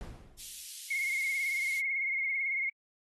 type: noise with exponential decay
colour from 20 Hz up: brown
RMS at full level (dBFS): -38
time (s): 0.01-0.66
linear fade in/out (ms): 0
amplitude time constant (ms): 140
type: high-pass noise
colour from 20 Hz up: white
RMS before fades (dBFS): -44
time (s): 0.38-1.81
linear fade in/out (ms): 20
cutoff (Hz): 2800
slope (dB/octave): 24
type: tone with vibrato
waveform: sine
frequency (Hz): 2155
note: C#7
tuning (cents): -49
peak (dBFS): -29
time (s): 0.9-2.7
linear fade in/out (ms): 10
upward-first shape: triangle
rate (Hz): 18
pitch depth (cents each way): 61
effects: AAC 32 kbps